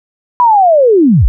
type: linear sweep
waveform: sine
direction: down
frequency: 1000 to 32.7 Hz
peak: -4 dBFS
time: 0.4-1.28 s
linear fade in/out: 0 ms
effects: none